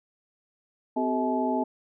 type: tone cluster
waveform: sine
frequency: 256 / 380.4 / 433 / 643 / 858 Hz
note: C4 / F#4 / A4 / E5 / A5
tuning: -38 / +48 / -28 / -43 / -44 cents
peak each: -27 / -33 / -33 / -31 / -29 dBFS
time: 0.96-1.64 s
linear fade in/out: 10 ms
effects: none

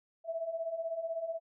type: beating tone pair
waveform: sine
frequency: 646 / 662 Hz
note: E5 / E5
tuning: -35 / +7 cents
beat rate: 16 Hz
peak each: -40 / -35 dBFS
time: 0.24-1.4 s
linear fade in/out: 50 ms
effects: none

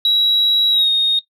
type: tone with pitch glide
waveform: sine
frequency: 3879 to 3715 Hz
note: B7 to A#7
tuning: -32 to -7 cents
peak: -10 dBFS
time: 0.05-1.19 s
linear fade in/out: 2 ms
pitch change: -75 cents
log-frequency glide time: 0.71-0.89 s
effects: noise-tail reverb RT60 0.1 s tail -18 dB re dry + tanh soft clip ceiling -8 dBFS

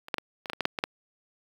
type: clicks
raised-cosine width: 0.3 ms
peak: -25 / -10 / -14 / -21 / -16 / -16 / -11 / -6 / -14 / -9 dBFS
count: 10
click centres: 0.084 / 0.142 / 0.183 / 0.458 / 0.499 / 0.533 / 0.607 / 0.654 / 0.788 / 0.839 s
effects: high-pass 200 Hz 12 dB/octave + 7-bit

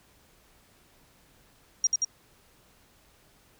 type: tone with echo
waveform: sine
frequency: 5700 Hz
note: F8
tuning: 34 cents sharp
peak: -19 dBFS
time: 1.84-1.87 s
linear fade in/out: 2 ms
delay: 89 ms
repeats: 2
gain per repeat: -2 dB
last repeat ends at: 2.048 s
effects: pink hiss -61 dBFS RMS until 3.59 s

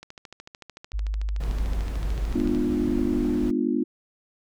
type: click train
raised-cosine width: 0.2 ms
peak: -24 dBFS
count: 35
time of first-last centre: 0.03-2.549 s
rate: 13.5 Hz
type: tone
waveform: sine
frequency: 51.3 Hz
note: G#1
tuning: 21 cents flat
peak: -24 dBFS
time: 0.93-2.34 s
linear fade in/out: 20 ms
type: noise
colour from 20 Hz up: brown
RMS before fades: -32 dBFS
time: 1.4-3.51 s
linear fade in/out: 5 ms
type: chord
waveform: sine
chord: G# diminished seventh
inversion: none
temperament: equal with one note detuned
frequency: 207.7 / 246.9 / 298.8 / 349.2 Hz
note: G#3 / B3 / D4 / F4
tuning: 0 / 0 / +30 / 0 cents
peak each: -31 / -25 / -26 / -28 dBFS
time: 2.34-3.84 s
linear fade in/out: 10 ms
effects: none

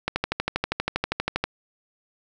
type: click train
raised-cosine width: 0.3 ms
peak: -7 dBFS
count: 18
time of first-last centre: 0.08-1.44 s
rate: 12.5 Hz
effects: none

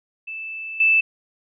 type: tone with level steps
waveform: sine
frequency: 2637 Hz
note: E7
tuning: in tune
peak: -29 / -13 dBFS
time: 0.27-1.01 s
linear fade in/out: 10 ms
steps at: 0.8 s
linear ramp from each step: 5 ms
effects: none

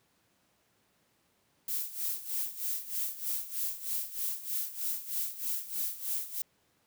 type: noise with tremolo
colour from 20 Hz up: violet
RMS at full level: -32 dBFS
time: 1.68-6.42 s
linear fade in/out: 2 ms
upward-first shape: sine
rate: 3.2 Hz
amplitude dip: 80%
effects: pink hiss -71 dBFS RMS until 6.86 s + high-pass 100 Hz 12 dB/octave

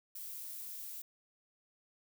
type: noise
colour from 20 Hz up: violet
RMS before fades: -45 dBFS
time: 0.15-1.02 s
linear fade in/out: 5 ms
effects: none

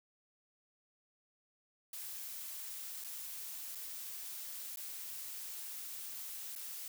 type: noise with dropouts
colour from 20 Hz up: blue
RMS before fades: -45 dBFS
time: 1.93-6.88 s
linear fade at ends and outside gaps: 2 ms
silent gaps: 3.04-3.045 / 3.75-3.754 / 4.76-4.771 / 6.553-6.56 s
effects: none

